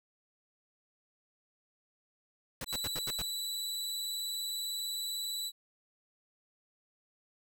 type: noise bursts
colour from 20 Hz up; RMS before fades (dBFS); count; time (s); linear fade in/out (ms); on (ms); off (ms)
pink; -39; 6; 2.61-3.22; 2; 35; 80
type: tone with vibrato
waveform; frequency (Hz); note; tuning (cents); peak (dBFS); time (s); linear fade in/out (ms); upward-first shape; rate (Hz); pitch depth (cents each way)
sawtooth; 3951; B7; 0; -32; 2.66-5.52; 50; sine; 20; 22
effects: none